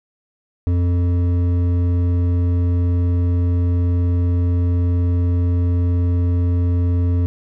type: tone with hard clipping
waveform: sine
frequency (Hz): 87.9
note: F2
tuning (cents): +12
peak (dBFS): -16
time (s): 0.67-7.26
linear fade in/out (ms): 0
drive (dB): 9
effects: none